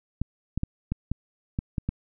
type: clicks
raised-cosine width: 5 ms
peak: -14 dBFS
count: 8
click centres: 0.216 / 0.576 / 0.634 / 0.92 / 1.116 / 1.589 / 1.782 / 1.89 s
effects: none